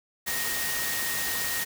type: tone in noise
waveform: sine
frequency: 1864.7 Hz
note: A#6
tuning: in tune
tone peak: -33 dBFS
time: 0.26-1.65 s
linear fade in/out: 20 ms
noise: white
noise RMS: -30 dBFS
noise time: 0.26-1.65 s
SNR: -6 dB
effects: none